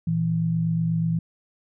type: tone pair together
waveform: sine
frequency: 116.54 / 164.81 Hz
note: A#2 / E3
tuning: 0 / 0 cents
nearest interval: tritone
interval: 600 cents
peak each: -28 / -21 dBFS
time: 0.07-1.19 s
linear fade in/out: 5 ms
effects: none